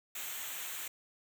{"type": "noise with comb filter", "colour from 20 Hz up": "white", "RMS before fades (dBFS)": -41, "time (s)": [0.15, 0.88], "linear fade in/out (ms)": 5, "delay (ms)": 0.2, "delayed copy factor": -0.7, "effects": []}